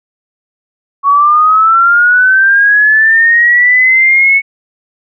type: linear sweep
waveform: sine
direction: up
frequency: 1108.7 to 2217 Hz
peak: -4 dBFS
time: 1.03-4.42 s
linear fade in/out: 50 ms
effects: none